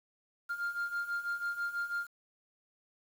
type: beating tone pair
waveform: sine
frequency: 1398 / 1404.1 Hz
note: F6 / F6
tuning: +1 / +9 cents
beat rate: 6.1 Hz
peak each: -36 / -33 dBFS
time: 0.49-2.07 s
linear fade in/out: 20 ms
effects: tanh soft clip ceiling -30 dBFS + 9-bit